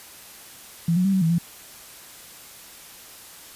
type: tone with pitch steps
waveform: sine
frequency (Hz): 167.9 / 181.9 / 194.9 / 189.3 / 163.1 / 170.3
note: E3 / F#3 / G3 / F#3 / E3 / F3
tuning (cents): +32 / -29 / -10 / +40 / -18 / -43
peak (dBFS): -17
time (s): 0.88-1.384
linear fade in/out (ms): 5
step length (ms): 84
effects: white hiss -44 dBFS RMS until 3.55 s + resampled to 32000 Hz